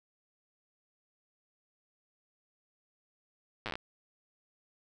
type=slowing click train; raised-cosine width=0.3 ms; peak=-20 dBFS; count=9; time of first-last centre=3.66-3.755 s; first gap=8 ms; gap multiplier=1.11; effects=10-bit